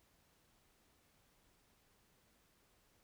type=silence; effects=pink hiss -73 dBFS RMS until 3.03 s